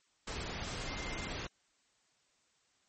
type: tone in noise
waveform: sine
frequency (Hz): 2093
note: C7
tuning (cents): 0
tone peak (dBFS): -46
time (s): 0.87-1.28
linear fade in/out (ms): 5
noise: pink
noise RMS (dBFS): -40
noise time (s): 0.27-1.47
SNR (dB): -9
effects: white hiss -73 dBFS RMS until 2.88 s + MP3 32 kbps